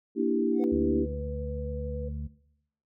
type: chord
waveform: sine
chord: E half-diminished seventh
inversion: second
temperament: equal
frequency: 233.1 / 293.7 / 329.6 / 392 Hz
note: Bb3 / D4 / E4 / G4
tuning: 0 / 0 / 0 / 0 cents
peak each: -29 dBFS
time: 0.15-1.07 s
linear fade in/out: 50 ms
type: tone with exponential growth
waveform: triangle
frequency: 730 Hz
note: F#5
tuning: 24 cents flat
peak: -33 dBFS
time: 0.48-0.64 s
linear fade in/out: 0 ms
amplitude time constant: 33 ms
type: tone with vibrato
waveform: sine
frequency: 493.9 Hz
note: B4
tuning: in tune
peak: -35 dBFS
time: 0.59-2.09 s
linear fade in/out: 10 ms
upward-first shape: sine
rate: 11 Hz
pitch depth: 10 cents each way
type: harmonic tone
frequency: 73.3 Hz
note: D2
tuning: 3 cents flat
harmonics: 1 / 2 / 3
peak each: -33 / -39 / -43 dBFS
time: 0.71-2.28 s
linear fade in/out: 20 ms
effects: noise-tail reverb RT60 0.8 s tail -19 dB re dry